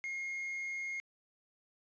triangle tone with quantisation, 2144 Hz, C7, 42 cents sharp, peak -35 dBFS, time 0.04-1 s, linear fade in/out 0 ms, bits 10, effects resampled to 16000 Hz

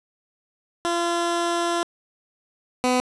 15% pulse tone pair in turn, 342.5 / 251.4 Hz, F4 / B3, -34 / +31 cents, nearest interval perfect fourth, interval 535 cents, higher first, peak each -15 / -12 dBFS, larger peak second, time 0.85-1.83 / 2.84-3 s, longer first, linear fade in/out 0 ms, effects resampled to 24000 Hz + 9-bit

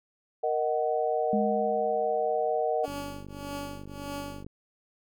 sine chord, D# minor, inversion second, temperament just, 466.7 / 622.3 / 746.7 Hz, A#4 / D#5 / F#5, +2 / 0 / +16 cents, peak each -29 dBFS, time 0.43-2.86 s, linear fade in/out 10 ms
sine tone with exponential decay, 209.8 Hz, G#3, 18 cents sharp, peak -24 dBFS, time 1.33-2.62 s, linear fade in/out 2 ms, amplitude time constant 280 ms
15% pulse tone with tremolo, 284.4 Hz, C#4, 45 cents sharp, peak -27 dBFS, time 2.83-4.45 s, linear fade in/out 20 ms, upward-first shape triangle, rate 1.7 Hz, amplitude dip 100%
click train, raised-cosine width 3 ms, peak -30 dBFS, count 79, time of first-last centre 2.88-4.465 s, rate 49.2 Hz
effects none

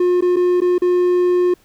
triangle tone with dropouts, 357.7 Hz, F4, 41 cents sharp, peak -10 dBFS, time 0-1.54 s, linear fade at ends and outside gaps 5 ms, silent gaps 0.209-0.222 / 0.361-0.366 / 0.605-0.617 / 0.782-0.819 s, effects pink hiss -55 dBFS RMS until 1.64 s

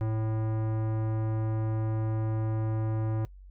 sine tone with tanh clipping, 110 Hz, A2, in tune, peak -29 dBFS, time 0.01-3.25 s, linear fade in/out 0 ms, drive 18 dB, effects noise-tail reverb RT60 0.1 s tail -22 dB re dry + added 47 Hz sine -46 dBFS peak until 3.5 s

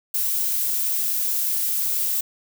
violet noise, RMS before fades -23 dBFS, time 0.14-2.21 s, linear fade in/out 5 ms, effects none

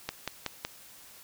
click train, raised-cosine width 0.2 ms, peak -14 dBFS, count 4, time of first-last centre 0.09-0.65 s, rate 5.36 Hz, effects white hiss -52 dBFS RMS until 1.23 s

